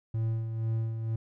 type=tone with tremolo; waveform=triangle; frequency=112.4 Hz; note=A2; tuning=37 cents sharp; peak=-24 dBFS; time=0.14-1.16 s; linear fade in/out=5 ms; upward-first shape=sine; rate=2.1 Hz; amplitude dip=50%; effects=none